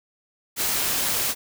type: noise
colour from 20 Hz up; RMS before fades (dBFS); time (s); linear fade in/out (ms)
white; -24; 0.56-1.35; 50
effects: none